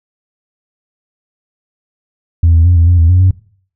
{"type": "tone with pitch steps", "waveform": "sine", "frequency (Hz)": [83.7, 82.2, 88.3, 83.7, 88, 82.4, 90.5, 93.3], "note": ["E2", "E2", "F2", "E2", "F2", "E2", "F#2", "F#2"], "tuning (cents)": [27, -4, 20, 27, 14, 0, -38, 15], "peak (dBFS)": -3, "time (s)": [2.43, 3.31], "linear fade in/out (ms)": 5, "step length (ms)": 110, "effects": ["noise-tail reverb RT60 0.5 s tail -21 dB re dry", "tanh soft clip ceiling -2 dBFS"]}